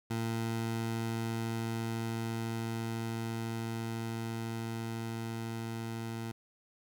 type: tone with level ramp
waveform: 20% pulse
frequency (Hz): 114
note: A#2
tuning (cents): -38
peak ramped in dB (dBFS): -27 to -32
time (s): 0.1-6.32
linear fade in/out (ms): 10
effects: none